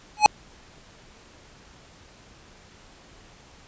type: tone with exponential growth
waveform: square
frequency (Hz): 845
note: G#5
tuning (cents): +30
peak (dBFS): -6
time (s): 0.17-0.26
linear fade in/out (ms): 0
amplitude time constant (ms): 18
effects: pink hiss -51 dBFS RMS until 3.67 s + resampled to 16000 Hz